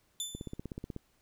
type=tone with exponential decay; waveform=20% pulse; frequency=3520 Hz; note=A7; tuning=in tune; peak=-26 dBFS; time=0.2-0.56 s; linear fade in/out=1 ms; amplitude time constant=77 ms
type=click train; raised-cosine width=3 ms; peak=-26 dBFS; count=11; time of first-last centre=0.35-0.963 s; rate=16.3 Hz
effects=pink hiss -71 dBFS RMS until 1.21 s